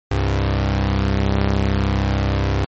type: tone pair together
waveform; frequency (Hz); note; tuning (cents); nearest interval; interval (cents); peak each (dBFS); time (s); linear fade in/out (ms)
sawtooth; 66.3 / 99.26; C2 / G2; +23 / +22; perfect fifth; 699; -15; 0.11-2.65; 5
effects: low-pass 5000 Hz 12 dB/octave + MP3 32 kbps